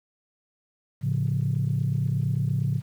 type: chord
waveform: sine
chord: A augmented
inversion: none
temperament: equal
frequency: 110 / 138.59 / 174.61 Hz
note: A2 / C#3 / E#3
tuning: 0 / 0 / 0 cents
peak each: -26 / -24 / -30 dBFS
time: 1.01-2.82 s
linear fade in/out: 50 ms
effects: tanh soft clip ceiling -15 dBFS + 9-bit